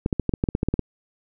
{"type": "clicks", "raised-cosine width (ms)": 3, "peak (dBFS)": -8, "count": 12, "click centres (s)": [0.061, 0.128, 0.197, 0.293, 0.338, 0.439, 0.488, 0.551, 0.631, 0.686, 0.74, 0.793], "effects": []}